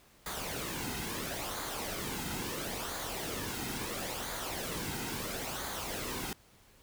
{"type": "noise with flanger", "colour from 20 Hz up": "pink", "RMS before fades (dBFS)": -38, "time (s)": [0.26, 6.33], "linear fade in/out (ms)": 2, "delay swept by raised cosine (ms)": [0.36, 1.76], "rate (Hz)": 0.74, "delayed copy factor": -0.55, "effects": ["pink hiss -62 dBFS RMS until 6.82 s"]}